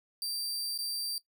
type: tone with dropouts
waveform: sawtooth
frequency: 4690 Hz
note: D8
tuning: 3 cents flat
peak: -30 dBFS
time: 0.22-1.18 s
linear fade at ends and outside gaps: 1 ms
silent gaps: 0.777-0.788 s
effects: noise-tail reverb RT60 0.1 s tail -17 dB re dry